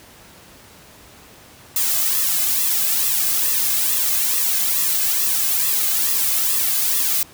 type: noise with flanger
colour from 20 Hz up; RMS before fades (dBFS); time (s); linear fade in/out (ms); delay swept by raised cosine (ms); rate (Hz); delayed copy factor
blue; -19; 1.76-7.23; 2; 1.3 to 2.18; 2.3; -1
effects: pink hiss -45 dBFS RMS until 7.33 s + high-pass 60 Hz 12 dB/octave